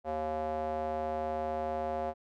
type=tone with band-pass filter; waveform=square; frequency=77.78 Hz; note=D#2; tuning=in tune; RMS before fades=-34 dBFS; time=0.04-2.14 s; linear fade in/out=50 ms; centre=650 Hz; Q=4.2; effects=none